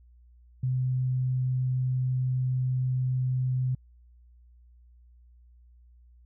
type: tone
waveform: sine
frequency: 128.1 Hz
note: C3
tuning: 36 cents flat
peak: -24 dBFS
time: 0.63-3.75 s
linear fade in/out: 5 ms
effects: added 60 Hz sine -53 dBFS peak until 6.25 s